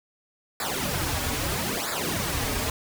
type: noise with flanger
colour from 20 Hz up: pink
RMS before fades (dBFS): -28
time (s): 0.6-2.7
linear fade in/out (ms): 2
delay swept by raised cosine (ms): 0.33 to 5.93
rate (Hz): 0.77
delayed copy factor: -1
effects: none